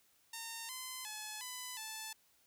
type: tone with pitch steps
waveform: 5% pulse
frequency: 914 / 1027 / 856 / 1002 / 876 Hz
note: A#5 / C6 / A5 / B5 / A5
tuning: -34 / -33 / -48 / +25 / -8 cents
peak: -31 dBFS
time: 0.33-2.13 s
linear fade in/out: 5 ms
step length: 360 ms
effects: white hiss -71 dBFS RMS until 2.46 s